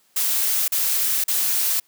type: noise bursts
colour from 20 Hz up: blue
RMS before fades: -21 dBFS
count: 3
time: 0.16-1.8 s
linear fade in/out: 5 ms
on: 520 ms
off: 40 ms
effects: white hiss -61 dBFS RMS until 1.87 s + high-pass 150 Hz 12 dB/octave